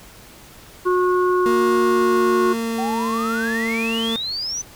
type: harmonic tone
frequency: 363.2 Hz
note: F#4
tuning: 32 cents flat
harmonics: 1 / 3 / 4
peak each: -16 / -21 / -29 dBFS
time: 0.85-2.54 s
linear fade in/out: 20 ms
type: tone with pitch glide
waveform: 30% pulse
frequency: 233.1 to 226.9 Hz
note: A#3 to A#3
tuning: 0 to -47 cents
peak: -19 dBFS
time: 1.46-4.16 s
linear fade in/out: 0 ms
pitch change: -47 cents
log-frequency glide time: 1.73-2.95 s
type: exponential sweep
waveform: sine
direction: up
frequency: 740 to 6140 Hz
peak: -23 dBFS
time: 2.78-4.62 s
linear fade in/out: 10 ms
effects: pink hiss -44 dBFS RMS until 4.75 s